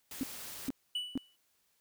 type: noise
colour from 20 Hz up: white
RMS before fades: -45 dBFS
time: 0.11-0.69 s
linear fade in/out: 2 ms
type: tone bursts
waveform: sine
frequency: 266.4 Hz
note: C4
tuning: 31 cents sharp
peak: -30 dBFS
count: 3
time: 0.21-1.176 s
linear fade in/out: 0 ms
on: 22 ms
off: 450 ms
type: tone with exponential decay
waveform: triangle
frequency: 2961 Hz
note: F#7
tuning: 1 cent sharp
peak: -29 dBFS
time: 0.95-1.36 s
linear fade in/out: 5 ms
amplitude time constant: 87 ms
effects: white hiss -74 dBFS RMS until 1.8 s